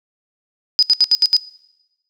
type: tone bursts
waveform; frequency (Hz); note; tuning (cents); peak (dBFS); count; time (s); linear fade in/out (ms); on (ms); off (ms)
sine; 4978; D#8; 0; -8; 6; 0.79-1.366; 0; 36; 72
effects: noise-tail reverb RT60 1.0 s tail -22 dB re dry